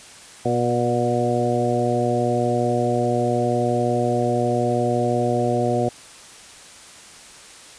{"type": "harmonic tone with a mistuned harmonic", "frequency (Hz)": 120.8, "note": "B2", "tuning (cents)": -38, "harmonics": [1, 2, 3, 4, 5, 6], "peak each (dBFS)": [-25, -25, -25, -25, -25, -25], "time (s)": [0.45, 5.89], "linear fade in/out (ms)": 5, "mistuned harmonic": 5, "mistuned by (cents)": -16, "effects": ["white hiss -43 dBFS RMS until 7.78 s", "resampled to 22050 Hz"]}